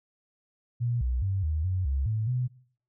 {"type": "tone with pitch steps", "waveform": "sine", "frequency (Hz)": [119.7, 61.9, 96.7, 77.5, 92.6, 68, 109.2, 125.3], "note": ["A#2", "B1", "G2", "D#2", "F#2", "C#2", "A2", "B2"], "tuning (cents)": [46, 5, -23, -6, 2, -33, -13, 25], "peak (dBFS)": -25, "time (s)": [0.8, 2.48], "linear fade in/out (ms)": 20, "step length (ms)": 210, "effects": ["noise-tail reverb RT60 0.5 s tail -19 dB re dry"]}